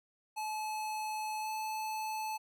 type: tone with pitch glide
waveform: square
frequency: 861 to 868.5 Hz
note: A5 to A5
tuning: -38 to -23 cents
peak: -36 dBFS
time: 0.36-2.38 s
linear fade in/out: 20 ms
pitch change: +15 cents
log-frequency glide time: 1.41-1.49 s
effects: none